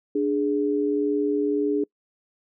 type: tone pair together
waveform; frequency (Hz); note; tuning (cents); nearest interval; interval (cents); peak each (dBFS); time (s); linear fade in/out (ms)
sine; 293.7 / 415.4; D4 / G#4; 0 / 0; tritone; 600; -23; 0.15-1.84; 5
effects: noise-tail reverb RT60 0.1 s tail -26 dB re dry